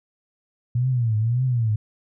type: tone with vibrato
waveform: sine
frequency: 118.1 Hz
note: A#2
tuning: 23 cents sharp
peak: -18 dBFS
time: 0.75-1.76 s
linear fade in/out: 5 ms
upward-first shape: triangle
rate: 1.8 Hz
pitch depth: 190 cents each way
effects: none